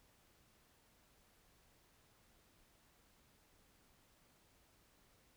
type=silence; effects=pink hiss -71 dBFS RMS until 5.36 s